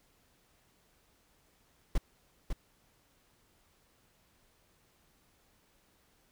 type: noise with echo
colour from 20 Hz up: brown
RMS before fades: -26 dBFS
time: 1.95-1.98 s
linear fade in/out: 5 ms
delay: 550 ms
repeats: 1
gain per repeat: -6 dB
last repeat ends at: 2.53 s
effects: pink hiss -69 dBFS RMS until 6.31 s